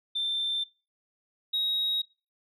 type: tone pair in turn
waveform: sine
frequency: 3567 / 3792 Hz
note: A7 / A#7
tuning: +23 / +29 cents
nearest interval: minor second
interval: 106 cents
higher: second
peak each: -26 / -24 dBFS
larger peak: second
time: 0.15-0.64 / 1.53-2.02 s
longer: neither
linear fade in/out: 10 ms
effects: noise-tail reverb RT60 0.3 s tail -20 dB re dry + tanh soft clip ceiling -22 dBFS